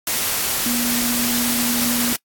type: tone in noise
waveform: sine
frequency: 240 Hz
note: B3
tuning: 49 cents flat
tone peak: -21 dBFS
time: 0.66-2.13 s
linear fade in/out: 2 ms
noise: white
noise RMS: -21 dBFS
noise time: 0.07-2.16 s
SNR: -3 dB
effects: noise-tail reverb RT60 0.1 s tail -26 dB re dry + AAC 64 kbps